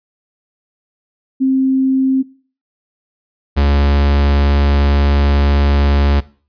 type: tone pair in turn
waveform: sine / 45% pulse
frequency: 264.4 / 70.97 Hz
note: C4 / C#2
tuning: +18 / +41 cents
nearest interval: octave + major seventh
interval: 2277 cents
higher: first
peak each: -10 dBFS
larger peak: neither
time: 1.4-2.23 / 3.56-6.21 s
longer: second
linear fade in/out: 20 ms
effects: noise-tail reverb RT60 0.4 s tail -19 dB re dry + resampled to 11025 Hz